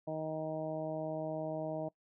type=harmonic tone; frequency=157.1 Hz; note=D#3; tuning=17 cents sharp; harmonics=1 / 2 / 3 / 4 / 5 / 6; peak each=-43 / -42 / -46 / -38 / -47 / -51 dBFS; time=0.07-1.89 s; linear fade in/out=10 ms; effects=noise-tail reverb RT60 0.1 s tail -22 dB re dry